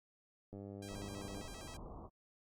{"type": "click train", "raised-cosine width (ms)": 2, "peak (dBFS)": -36, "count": 89, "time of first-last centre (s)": [0.53, 1.413], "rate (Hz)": 99.7}
{"type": "tone with vibrato", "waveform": "5% pulse", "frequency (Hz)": 718, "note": "F5", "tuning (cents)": 48, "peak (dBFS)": -40, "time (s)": [0.82, 1.77], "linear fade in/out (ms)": 5, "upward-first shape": "square", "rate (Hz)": 7.6, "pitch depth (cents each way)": 180}
{"type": "low-pass noise", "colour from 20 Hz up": "pink", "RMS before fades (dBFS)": -50, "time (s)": [0.88, 2.1], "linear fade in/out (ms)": 50, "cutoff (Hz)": 1200, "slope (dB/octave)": 96}
{"effects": ["Opus 32 kbps"]}